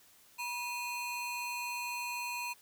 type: ring-modulated tone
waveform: 35% pulse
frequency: 1724 Hz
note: A6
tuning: 36 cents flat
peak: -31 dBFS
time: 0.38-2.54 s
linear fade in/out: 20 ms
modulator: 756 Hz
effects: white hiss -62 dBFS RMS until 2.61 s

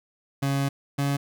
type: tone pair in turn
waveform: 30% pulse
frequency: 138.59 / 140.77 Hz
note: C#3 / C#3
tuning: 0 / +27 cents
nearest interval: unison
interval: 27 cents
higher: second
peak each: -20 dBFS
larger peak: neither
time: 0.42-0.69 / 0.98-1.17 s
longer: first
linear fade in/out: 10 ms
effects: none

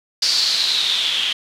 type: noise with low-pass filter sweep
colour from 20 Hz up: blue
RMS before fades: -19 dBFS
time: 0.22-1.33 s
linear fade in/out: 5 ms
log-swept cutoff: 4800 to 3100 Hz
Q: 6.6
effects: none

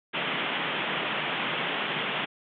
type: band-pass noise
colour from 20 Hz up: white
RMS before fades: -30 dBFS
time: 0.13-2.26 s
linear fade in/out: 20 ms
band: 130 to 3400 Hz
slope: 96 dB/octave
effects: none

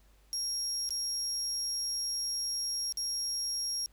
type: tone with dropouts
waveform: 35% pulse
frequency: 5590 Hz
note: F8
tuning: 1 cent sharp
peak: -29 dBFS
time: 0.33-3.86 s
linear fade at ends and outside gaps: 0 ms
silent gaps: 0.891-0.906 / 2.924-2.972 s
effects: added 50 Hz sine -60 dBFS peak until 3.92 s + pink hiss -68 dBFS RMS until 3.92 s

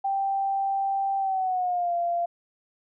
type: tone with pitch glide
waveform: sine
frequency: 784 to 690.4 Hz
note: G5 to F5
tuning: 0 to -20 cents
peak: -23 dBFS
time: 0.04-2.26 s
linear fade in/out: 10 ms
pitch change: -220 cents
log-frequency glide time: 1.18-1.94 s
effects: none

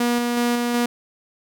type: tone with tremolo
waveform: sawtooth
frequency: 240 Hz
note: B3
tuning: 49 cents flat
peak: -14 dBFS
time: 0-0.86 s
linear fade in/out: 5 ms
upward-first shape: square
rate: 2.7 Hz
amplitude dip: 25%
effects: none

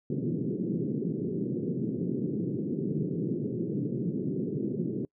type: band-pass noise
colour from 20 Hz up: pink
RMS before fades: -31 dBFS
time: 0.1-5.05 s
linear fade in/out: 2 ms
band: 130 to 420 Hz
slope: 48 dB/octave
effects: noise-tail reverb RT60 0.1 s tail -26 dB re dry

